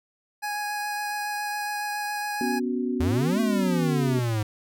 25% pulse tone with vibrato, 830.6 Hz, G#5, in tune, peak -24 dBFS, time 0.42-2.6 s, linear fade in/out 20 ms, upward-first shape triangle, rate 7.2 Hz, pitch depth 11 cents each way
sine chord, B suspended second, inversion none, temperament equal, 246.9 / 277.2 / 370 Hz, B3 / C#4 / F#4, 0 / 0 / 0 cents, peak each -26 / -31 / -30 dBFS, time 2.41-4.19 s, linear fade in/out 2 ms
square exponential two-way sweep, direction up then down, 77.78 to 226.1 to 104.2 Hz, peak -24 dBFS, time 3-4.43 s, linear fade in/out 5 ms, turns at 3.4 s
effects none

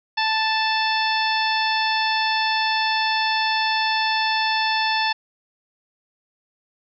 harmonic tone, 880 Hz, A5, in tune, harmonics 1 / 2 / 3 / 4 / 5 / 6, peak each -22 / -25 / -27 / -28 / -29 / -30 dBFS, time 0.17-5.13 s, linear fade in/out 10 ms, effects none

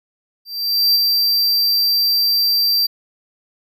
square tone with ADSR envelope, 4699 Hz, D8, in tune, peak -11 dBFS, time 0.45-2.87 s, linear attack 500 ms, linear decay 19 ms, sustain -3 dB, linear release 13 ms, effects none

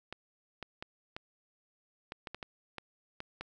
clicks, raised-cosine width 0.3 ms, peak -24 dBFS, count 11, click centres 0.126 / 0.627 / 0.825 / 1.165 / 2.121 / 2.272 / 2.346 / 2.428 / 2.783 / 3.204 / 3.41 s, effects none

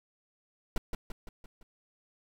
brown noise with echo, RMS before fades -28 dBFS, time 0.76-0.78 s, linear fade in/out 2 ms, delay 170 ms, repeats 5, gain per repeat -5 dB, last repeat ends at 1.63 s, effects none

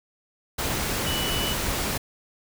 sine tone in noise, 2960 Hz, F#7, in tune, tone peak -29 dBFS, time 1.06-1.54 s, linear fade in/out 10 ms, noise pink, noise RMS -27 dBFS, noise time 0.58-1.98 s, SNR -5 dB, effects none

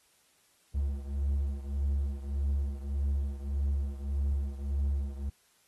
triangle beating tone pair, 69.3 / 71 Hz, C#2 / C#2, 0 / +42 cents, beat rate 1.7 Hz, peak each -28 / -32 dBFS, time 0.74-5.3 s, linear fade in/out 10 ms, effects white hiss -67 dBFS RMS until 5.67 s + AAC 32 kbps

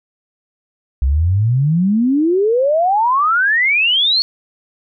sine exponential sweep, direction up, 62.7 to 4435 Hz, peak -11 dBFS, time 1.02-4.22 s, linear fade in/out 0 ms, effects none

